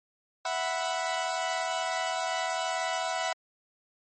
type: chord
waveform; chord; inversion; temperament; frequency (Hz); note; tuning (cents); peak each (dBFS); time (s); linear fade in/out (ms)
sawtooth; E suspended second; none; equal; 659.3 / 740 / 987.8; E5 / F#5 / B5; 0 / 0 / 0; -29 / -28 / -31; 0.45-3.33; 5
effects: MP3 32 kbps